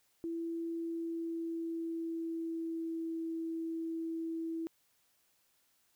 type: tone with pitch glide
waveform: sine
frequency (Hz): 333 to 327.7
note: E4 to E4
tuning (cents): +18 to -10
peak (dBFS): -35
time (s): 0.24-4.67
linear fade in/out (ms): 0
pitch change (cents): -28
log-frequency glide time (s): 0.74-3.17
effects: white hiss -73 dBFS RMS until 5.95 s